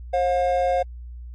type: tone pair together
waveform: triangle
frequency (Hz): 535 / 714.6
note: C5 / F5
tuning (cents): +38 / +40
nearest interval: perfect fourth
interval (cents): 502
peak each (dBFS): -19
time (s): 0.13-0.83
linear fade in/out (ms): 10
effects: added 60 Hz sine -34 dBFS peak until 1.34 s + MP3 48 kbps